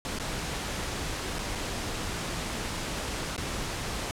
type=noise with dropouts; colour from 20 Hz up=pink; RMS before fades=-33 dBFS; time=0.05-4.11 s; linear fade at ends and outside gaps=0 ms; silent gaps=0.187-0.198 / 1.385-1.391 / 1.551-1.555 / 3.364-3.379 s; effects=low-pass 9000 Hz 12 dB/octave